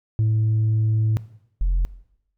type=tone pair in turn; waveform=sine; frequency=109.5 / 43.46 Hz; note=A2 / F1; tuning=-8 / -8 cents; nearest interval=octave + major third; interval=1600 cents; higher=first; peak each=-14 / -15 dBFS; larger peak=first; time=0.19-1.17 / 1.61-1.85 s; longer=first; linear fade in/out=0 ms; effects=noise-tail reverb RT60 0.8 s tail -19 dB re dry + tanh soft clip ceiling -15 dBFS